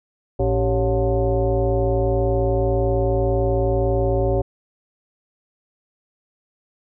sine tone with frequency modulation, 221.4 Hz, A3, 11 cents sharp, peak -16 dBFS, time 0.39-4.42 s, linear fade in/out 10 ms, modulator 167 Hz, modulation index 2.5, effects none

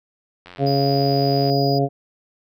click train, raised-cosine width 0.3 ms, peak -24 dBFS, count 94, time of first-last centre 0.46-1.498 s, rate 89.6 Hz
harmonic tone, 138.9 Hz, C#3, 4 cents sharp, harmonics 1 / 2 / 3 / 4 / 5, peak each -20 / -23 / -22 / -26 / -22 dBFS, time 0.58-1.89 s, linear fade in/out 50 ms
triangle tone, 4918 Hz, D#8, 21 cents flat, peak -26 dBFS, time 0.66-1.79 s, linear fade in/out 10 ms
effects none

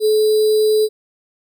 sine tone with sample-and-hold, 430.1 Hz, A4, 39 cents flat, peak -11 dBFS, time 0-0.89 s, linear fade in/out 50 ms, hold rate 4410 Hz, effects none

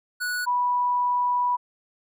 square / sine tone pair in turn, 1471 / 981.8 Hz, F#6 / B5, -11 / -10 cents, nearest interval perfect fifth, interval 699 cents, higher first, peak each -26 / -20 dBFS, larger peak second, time 0.2-0.46 / 0.46-1.57 s, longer second, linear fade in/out 20 ms, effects none

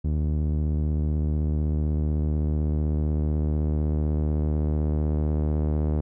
sawtooth tone with low-pass filter sweep, 75.9 Hz, D#2, 42 cents flat, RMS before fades -24 dBFS, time 0.04-6.01 s, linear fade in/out 10 ms, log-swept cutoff 250 to 520 Hz, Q 0.77, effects none

